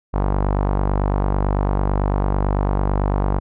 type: tone with low-pass filter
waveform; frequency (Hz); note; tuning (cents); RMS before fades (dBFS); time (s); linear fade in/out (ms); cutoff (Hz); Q
sawtooth; 49; G1; 0; -19; 0.13-3.4; 20; 970; 2
effects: none